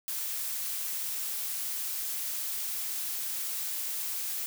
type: noise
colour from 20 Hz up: blue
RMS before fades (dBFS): -34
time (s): 0.08-4.46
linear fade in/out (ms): 0
effects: none